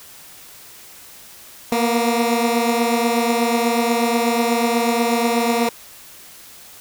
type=beating tone pair; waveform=15% pulse; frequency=232.8 / 241 Hz; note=A#3 / B3; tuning=-2 / -42 cents; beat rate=8.2 Hz; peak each=-11 / -16 dBFS; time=1.72-5.69 s; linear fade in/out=2 ms; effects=white hiss -42 dBFS RMS until 6.8 s